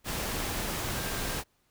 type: tone in noise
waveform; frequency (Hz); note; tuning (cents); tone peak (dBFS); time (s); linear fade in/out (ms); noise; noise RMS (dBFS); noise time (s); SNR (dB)
sine; 1591; G6; +25; -44; 0.91-1.41; 50; pink; -33; 0.04-1.44; -14
effects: pink hiss -71 dBFS RMS until 1.7 s